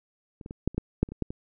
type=clicks; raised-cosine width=3 ms; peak=-30 / -26 / -24 / -11 / -29 / -13 / -8 / -29 / -25 / -14 / -22 dBFS; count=11; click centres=0.412 / 0.461 / 0.509 / 0.676 / 0.746 / 0.78 / 1.03 / 1.089 / 1.12 / 1.223 / 1.305 s; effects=none